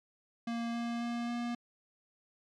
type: tone with pitch steps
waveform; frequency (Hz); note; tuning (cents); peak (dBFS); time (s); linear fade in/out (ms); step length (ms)
square; 233.1 / 234.9 / 236.6 / 238.4; A#3 / A#3 / A#3 / A#3; 0 / +13 / +26 / +39; -34; 0.47-1.55; 5; 270
effects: low-pass 5000 Hz 12 dB/octave + MP3 96 kbps